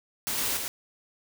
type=noise with echo; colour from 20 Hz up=white; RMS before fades=-30 dBFS; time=0.27-0.57 s; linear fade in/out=0 ms; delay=110 ms; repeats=1; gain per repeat=-3 dB; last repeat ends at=0.68 s; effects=none